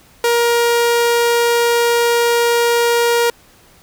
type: tone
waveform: sawtooth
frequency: 471.9 Hz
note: A#4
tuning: 21 cents sharp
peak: -8 dBFS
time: 0.24-3.3 s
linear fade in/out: 2 ms
effects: pink hiss -48 dBFS RMS until 3.82 s